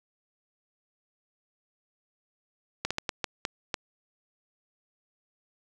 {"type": "slowing click train", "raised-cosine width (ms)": 0.2, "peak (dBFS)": -11, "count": 7, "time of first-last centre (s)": [2.85, 3.742], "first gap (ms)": 56, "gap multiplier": 1.39, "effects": []}